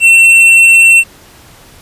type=tone with hard clipping; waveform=sine; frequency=2703 Hz; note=E7; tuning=43 cents sharp; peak=-3 dBFS; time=0-1.04 s; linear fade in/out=50 ms; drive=6 dB; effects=pink hiss -39 dBFS RMS until 1.81 s + resampled to 32000 Hz

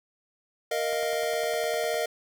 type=chord; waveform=square; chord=Bb suspended fourth; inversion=none; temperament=equal; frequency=466.2 / 622.3 / 698.5 Hz; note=Bb4 / Eb5 / F5; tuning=0 / 0 / 0 cents; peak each=-31 / -30 / -33 dBFS; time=0.71-2.06 s; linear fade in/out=5 ms
type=click train; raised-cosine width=0.5 ms; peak=-29 dBFS; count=11; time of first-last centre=0.93-1.942 s; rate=9.88 Hz
effects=none

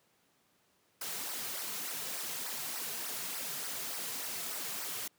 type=noise with flanger; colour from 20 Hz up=white; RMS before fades=-39 dBFS; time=1.01-5.08 s; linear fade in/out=5 ms; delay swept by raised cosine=0.28 to 3.58 ms; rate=3.4 Hz; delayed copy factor=-0.7; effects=pink hiss -71 dBFS RMS until 5.18 s + high-pass 150 Hz 12 dB/octave

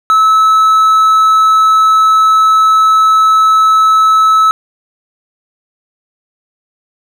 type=tone; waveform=triangle; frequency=1300 Hz; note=E6; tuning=24 cents flat; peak=-3 dBFS; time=0.1-4.51 s; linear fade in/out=0 ms; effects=none

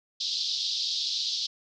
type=band-pass noise; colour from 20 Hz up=white; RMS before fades=-30 dBFS; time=0.2-1.47 s; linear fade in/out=10 ms; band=3500 to 5100 Hz; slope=48 dB/octave; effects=none

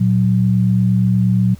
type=tone pair together; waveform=sine; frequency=116.54 / 185 Hz; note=A#2 / F#3; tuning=0 / 0 cents; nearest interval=minor sixth; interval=800 cents; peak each=-14 dBFS; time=0-1.55 s; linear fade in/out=10 ms; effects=added 72 Hz sine -39 dBFS peak until 1.59 s + pink hiss -48 dBFS RMS until 1.59 s

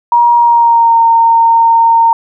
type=tone with pitch glide; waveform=sine; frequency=949 to 918.3 Hz; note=A#5 to A#5; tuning=+31 to -26 cents; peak=-4 dBFS; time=0.12-2.13 s; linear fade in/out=2 ms; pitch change=-57 cents; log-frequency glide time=0.36-0.98 s; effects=none

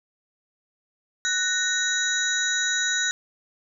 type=tone cluster; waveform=sine; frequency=1487 / 1847 / 3868 / 5980 / 6760 Hz; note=F#6 / A#6 / B7 / F#8 / G#8; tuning=+8 / -16 / -37 / +17 / +30 cents; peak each=-26 / -29 / -27 / -32 / -29 dBFS; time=1.25-3.11 s; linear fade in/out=0 ms; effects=none

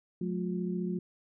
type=tone cluster; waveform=sine; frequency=180.8 / 215.3 / 357 Hz; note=F#3 / A3 / F4; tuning=-40 / -37 / +38 cents; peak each=-32 / -37 / -37 dBFS; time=0.21-0.99 s; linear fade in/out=5 ms; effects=none

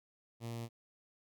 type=tone with notch filter; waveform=sawtooth; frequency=116.54 Hz; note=A#2; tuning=in tune; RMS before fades=-42 dBFS; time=0.4-0.69 s; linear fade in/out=50 ms; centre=1500 Hz; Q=1.6; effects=none

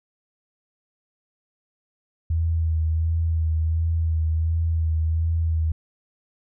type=tone with vibrato; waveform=sine; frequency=81 Hz; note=E2; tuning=30 cents flat; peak=-19 dBFS; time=2.3-5.72 s; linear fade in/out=5 ms; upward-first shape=sine; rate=1.4 Hz; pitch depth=29 cents each way; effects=none

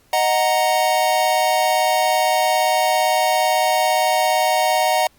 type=chord; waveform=square; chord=D# minor; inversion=none; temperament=equal; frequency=622.3 / 740 / 932.3 Hz; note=D#5 / F#5 / A#5; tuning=0 / 0 / 0 cents; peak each=-21 / -19 / -22 dBFS; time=0.13-5.07 s; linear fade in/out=2 ms; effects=pink hiss -56 dBFS RMS until 5.18 s + Opus 48 kbps

